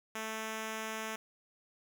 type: tone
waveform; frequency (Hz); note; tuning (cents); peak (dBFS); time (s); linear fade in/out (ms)
5% pulse; 220; A3; 0; -26; 0.15-1.16; 5
effects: none